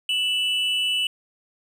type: tone pair together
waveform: triangle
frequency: 2655 / 2960 Hz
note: E7 / F#7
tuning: +12 / 0 cents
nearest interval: major second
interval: 188 cents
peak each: -26 / -20 dBFS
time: 0.09-1.07 s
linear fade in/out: 2 ms
effects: none